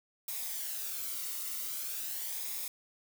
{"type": "noise with flanger", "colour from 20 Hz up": "blue", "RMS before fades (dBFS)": -38, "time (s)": [0.28, 2.68], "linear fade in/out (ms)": 2, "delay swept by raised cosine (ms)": [0.67, 1.23], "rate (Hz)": 0.44, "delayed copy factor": -0.5, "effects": []}